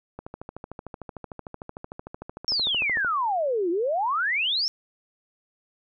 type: click train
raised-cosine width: 1 ms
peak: -22 dBFS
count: 39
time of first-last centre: 0.19-3.047 s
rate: 13.3 Hz
type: exponential two-way sweep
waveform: sine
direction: down then up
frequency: 5588 to 329.3 to 5588 Hz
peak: -22 dBFS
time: 2.48-4.68 s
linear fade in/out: 0 ms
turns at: 3.7 s
effects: none